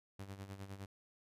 sawtooth tone with tremolo, 98 Hz, G2, in tune, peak -40 dBFS, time 0.19-0.86 s, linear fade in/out 5 ms, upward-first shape sine, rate 9.8 Hz, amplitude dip 70%, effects resampled to 32000 Hz

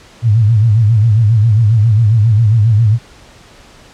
sine tone with vibrato, 109.9 Hz, A2, 2 cents flat, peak -6 dBFS, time 0.22-2.99 s, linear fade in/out 50 ms, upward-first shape sine, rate 7.4 Hz, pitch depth 130 cents each way, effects pink hiss -41 dBFS RMS until 3.93 s + low-pass 7000 Hz 12 dB/octave

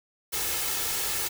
white noise with comb filter, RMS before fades -29 dBFS, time 0.32-1.29 s, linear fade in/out 20 ms, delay 2.3 ms, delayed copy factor +0.55, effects none

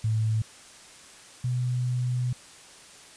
sine tone pair in turn, 110 / 124.52 Hz, A2 / B2, 0 / +15 cents, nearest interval major second, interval 215 cents, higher second, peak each -22 / -24 dBFS, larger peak first, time 0.04-0.42 / 1.44-2.33 s, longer second, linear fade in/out 5 ms, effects white hiss -49 dBFS RMS until 3.16 s + resampled to 22050 Hz

